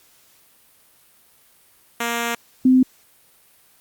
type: tone pair in turn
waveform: 5% pulse / sine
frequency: 234.6 / 257.4 Hz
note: A#3 / C4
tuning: +11 / -28 cents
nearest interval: major second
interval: 161 cents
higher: second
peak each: -10 dBFS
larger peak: neither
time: 2-2.35 / 2.65-2.83 s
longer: first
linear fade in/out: 5 ms
effects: white hiss -55 dBFS RMS until 3.8 s + Opus 48 kbps